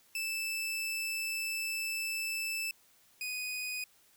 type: tone pair in turn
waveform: sawtooth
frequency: 2637 / 2489 Hz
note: E7 / D#7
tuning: 0 / 0 cents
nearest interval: minor second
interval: 100 cents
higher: first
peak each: -30 / -32 dBFS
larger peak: first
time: 0.15-2.71 / 3.21-3.84 s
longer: first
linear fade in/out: 2 ms
effects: white hiss -65 dBFS RMS until 4.16 s